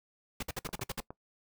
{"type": "noise bursts", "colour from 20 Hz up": "pink", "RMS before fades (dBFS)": -36, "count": 8, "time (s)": [0.4, 1.002], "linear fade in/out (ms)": 5, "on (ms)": 28, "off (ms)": 54}
{"type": "click train", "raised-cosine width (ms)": 1, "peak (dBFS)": -28, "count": 5, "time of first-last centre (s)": [0.69, 1.105], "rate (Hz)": 9.63}
{"effects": ["noise-tail reverb RT60 0.1 s tail -21 dB re dry"]}